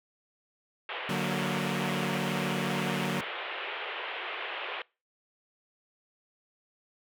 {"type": "band-pass noise", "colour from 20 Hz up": "white", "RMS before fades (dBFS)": -37, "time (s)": [0.89, 4.82], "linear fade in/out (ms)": 2, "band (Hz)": [370, 3200], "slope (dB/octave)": 48}
{"type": "chord", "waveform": "sawtooth", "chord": "D augmented", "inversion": "none", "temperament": "equal", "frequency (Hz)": [146.83, 185, 233.1], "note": ["D3", "F#3", "A#3"], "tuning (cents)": [0, 0, 0], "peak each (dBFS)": [-31, -28, -31], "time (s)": [1.09, 3.21], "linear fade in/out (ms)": 5}
{"effects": ["noise-tail reverb RT60 0.3 s tail -24 dB re dry"]}